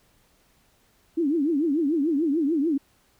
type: tone with vibrato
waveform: sine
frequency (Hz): 305.2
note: D#4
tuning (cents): -33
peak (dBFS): -20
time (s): 1.17-2.78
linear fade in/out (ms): 10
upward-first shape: triangle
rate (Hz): 6.8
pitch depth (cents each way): 250
effects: pink hiss -63 dBFS RMS until 3.19 s